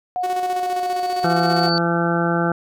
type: tone with pitch glide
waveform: sine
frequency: 725 to 717.9 Hz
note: F#5 to F5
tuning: -35 to +48 cents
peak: -20 dBFS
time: 0.16-1.68 s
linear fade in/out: 0 ms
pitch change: -17 cents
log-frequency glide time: 0.44-0.82 s
type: tone with exponential growth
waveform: sine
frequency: 4500 Hz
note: C#8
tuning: 25 cents sharp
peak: -20 dBFS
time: 0.21-1.78 s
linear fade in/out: 0 ms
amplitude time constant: 340 ms
type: tone with tremolo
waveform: sawtooth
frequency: 370 Hz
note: F#4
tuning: in tune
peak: -22 dBFS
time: 0.23-1.7 s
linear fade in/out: 10 ms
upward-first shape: square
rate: 15 Hz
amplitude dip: 55%
type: harmonic tone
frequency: 170 Hz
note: F3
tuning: 46 cents flat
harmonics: 1 / 2 / 3 / 4 / 5 / 7 / 8 / 9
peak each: -21 / -23 / -26 / -26 / -27 / -31 / -26 / -27 dBFS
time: 1.24-2.52 s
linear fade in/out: 2 ms
effects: none